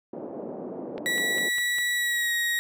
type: band-pass noise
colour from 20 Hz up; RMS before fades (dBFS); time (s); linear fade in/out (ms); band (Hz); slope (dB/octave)
white; -36; 0.13-1.49; 5; 190 to 580; 24
type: click train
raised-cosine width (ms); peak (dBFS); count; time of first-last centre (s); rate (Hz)
0.3; -24; 5; 0.98-1.785; 4.97
type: tone with pitch glide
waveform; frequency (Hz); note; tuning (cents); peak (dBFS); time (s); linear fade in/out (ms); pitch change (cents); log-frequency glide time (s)
35% pulse; 1942 to 1888.9; B6 to A#6; -30 to +22; -22; 1.06-2.59; 0; -48; 1.95-2.33
effects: none